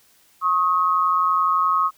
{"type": "tone pair together", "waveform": "sine", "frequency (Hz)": [1091.3, 1263], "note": ["C#6", "D#6"], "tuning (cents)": [-27, 26], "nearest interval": "minor third", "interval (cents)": 253, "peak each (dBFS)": [-19, -19], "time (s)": [0.41, 1.91], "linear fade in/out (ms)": 50, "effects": ["white hiss -57 dBFS RMS until 1.97 s"]}